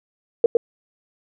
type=tone with echo; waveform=sine; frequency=466.2 Hz; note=A#4; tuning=in tune; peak=-9 dBFS; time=0.44-0.46 s; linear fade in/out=2 ms; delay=110 ms; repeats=1; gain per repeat=-2 dB; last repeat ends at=0.57 s; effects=none